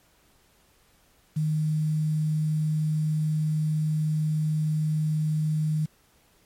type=tone with quantisation; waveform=sine; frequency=154.4 Hz; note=D#3; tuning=13 cents flat; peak=-22 dBFS; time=1.36-5.86 s; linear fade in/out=10 ms; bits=8; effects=pink hiss -62 dBFS RMS until 6.45 s + MP3 64 kbps